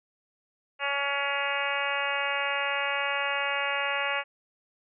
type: harmonic tone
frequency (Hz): 281.2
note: C#4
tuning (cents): +25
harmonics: 2 / 3 / 4 / 5 / 6 / 7 / 8 / 9 / 10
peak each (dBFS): -35 / -35 / -35 / -35 / -35 / -35 / -35 / -35 / -35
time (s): 0.79-4.24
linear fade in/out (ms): 50
effects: none